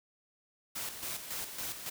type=noise with tremolo; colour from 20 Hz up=white; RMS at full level=-38 dBFS; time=0.75-1.9 s; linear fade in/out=10 ms; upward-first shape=square; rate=3.6 Hz; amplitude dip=55%; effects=none